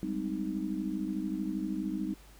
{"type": "chord", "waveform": "sine", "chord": "Ab major seventh", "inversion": "third", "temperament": "just", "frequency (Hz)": [194.67, 207.7, 259.6, 311.5], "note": ["G3", "Ab3", "C4", "Eb4"], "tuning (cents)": [-12, 0, -13, 2], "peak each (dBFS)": [-36, -39, -38, -35], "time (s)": [0.03, 2.14], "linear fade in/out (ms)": 0, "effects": ["added 50 Hz sine -54 dBFS peak until 2.39 s", "pink hiss -58 dBFS RMS until 2.39 s"]}